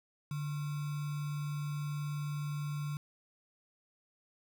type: tone with sample-and-hold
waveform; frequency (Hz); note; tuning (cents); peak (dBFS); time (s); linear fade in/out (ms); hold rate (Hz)
sine; 146.83; D3; 0; -34; 0.31-2.97; 2; 1225
effects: none